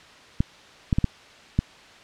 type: clicks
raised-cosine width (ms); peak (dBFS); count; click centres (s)
5; -7; 5; 0.405 / 0.928 / 0.985 / 1.043 / 1.59
effects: white hiss -48 dBFS RMS until 2.03 s + low-pass 4000 Hz 12 dB/octave